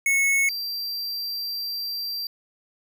square tone pair in turn, 2198 / 4712 Hz, C#7 / D8, -15 / +5 cents, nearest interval octave + minor second, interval 1320 cents, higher second, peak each -19 / -28 dBFS, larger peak first, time 0.06-0.49 / 0.49-2.27 s, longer second, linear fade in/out 2 ms, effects none

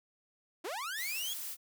sawtooth linear sweep, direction up, 293.7 to 3419 Hz, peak -33 dBFS, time 0.64-1.34 s, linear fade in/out 10 ms
blue noise, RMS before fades -41 dBFS, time 0.95-1.57 s, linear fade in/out 50 ms
effects none

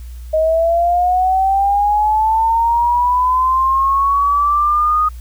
sine linear sweep, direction up, 624 to 1244.5 Hz, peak -11 dBFS, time 0.33-5.09 s, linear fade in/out 10 ms, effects added 60 Hz sine -28 dBFS peak until 5.2 s + white hiss -49 dBFS RMS until 5.2 s

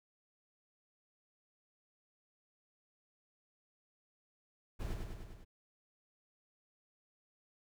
brown noise with echo, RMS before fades -39 dBFS, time 4.79-4.95 s, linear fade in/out 20 ms, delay 100 ms, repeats 5, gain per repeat -3 dB, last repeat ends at 5.45 s, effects none

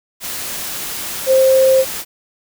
sine tone in noise, 527 Hz, C5, 12 cents sharp, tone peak -8 dBFS, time 1.26-1.85 s, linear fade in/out 50 ms, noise white, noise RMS -25 dBFS, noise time 0.2-2.05 s, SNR +14 dB, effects none

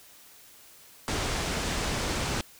pink low-pass noise, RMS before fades -30 dBFS, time 1.08-2.41 s, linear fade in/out 0 ms, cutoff 8500 Hz, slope 24 dB/octave, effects white hiss -53 dBFS RMS until 2.59 s

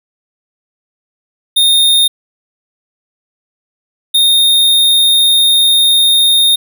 square tone pair in turn, 3669 / 3683 Hz, A#7 / A#7, -28 / -22 cents, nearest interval unison, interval 6 cents, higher second, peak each -7 dBFS, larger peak neither, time 1.56-2.08 / 4.14-6.56 s, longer second, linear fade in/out 10 ms, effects none

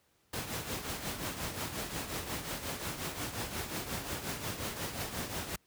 pink noise with tremolo, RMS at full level -35 dBFS, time 0.33-5.56 s, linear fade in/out 5 ms, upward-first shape triangle, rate 5.6 Hz, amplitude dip 65%, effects pink hiss -71 dBFS RMS until 5.66 s + high-pass 60 Hz 12 dB/octave

